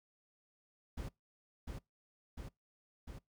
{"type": "noise with echo", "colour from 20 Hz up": "brown", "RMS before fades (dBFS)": -42, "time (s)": [0.97, 1.09], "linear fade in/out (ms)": 10, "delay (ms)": 700, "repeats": 3, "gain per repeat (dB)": -2, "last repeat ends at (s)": 3.19, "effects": ["noise-tail reverb RT60 0.2 s tail -24 dB re dry"]}